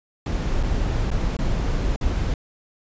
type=noise with dropouts; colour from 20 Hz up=brown; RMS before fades=-22 dBFS; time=0.26-2.34 s; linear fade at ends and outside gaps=2 ms; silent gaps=0.63-0.634 / 1.104-1.114 / 1.368-1.389 / 1.961-2.011 s; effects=resampled to 16000 Hz